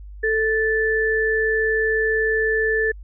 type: tone pair together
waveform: sine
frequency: 440.4 / 1754 Hz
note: A4 / A6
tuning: +2 / -6 cents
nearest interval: 2 octaves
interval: 2392 cents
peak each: -20 dBFS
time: 0.23-2.92 s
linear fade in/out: 10 ms
effects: added 50 Hz sine -35 dBFS peak until 3.03 s